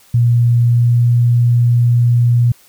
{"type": "tone with pitch glide", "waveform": "sine", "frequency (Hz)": [119.2, 120.03], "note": ["A#2", "B2"], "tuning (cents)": [39, -49], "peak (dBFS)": -8, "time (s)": [0.14, 2.52], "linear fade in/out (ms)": 5, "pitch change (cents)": 12, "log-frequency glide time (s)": [0.64, 1.07], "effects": ["white hiss -48 dBFS RMS until 2.68 s"]}